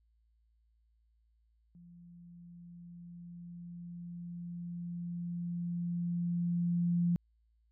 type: tone with level ramp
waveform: sine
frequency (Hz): 173.1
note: F3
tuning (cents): -15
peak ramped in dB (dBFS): -53 to -26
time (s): 1.75-7.16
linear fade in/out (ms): 0
effects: added 56 Hz sine -68 dBFS peak until 7.71 s